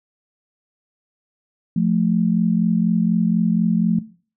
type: tone pair together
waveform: sine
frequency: 175.8 / 219.9 Hz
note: F3 / A3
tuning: +12 / -1 cents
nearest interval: major third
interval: 387 cents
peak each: -17 / -19 dBFS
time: 1.76-3.99 s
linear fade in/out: 5 ms
effects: noise-tail reverb RT60 0.4 s tail -17 dB re dry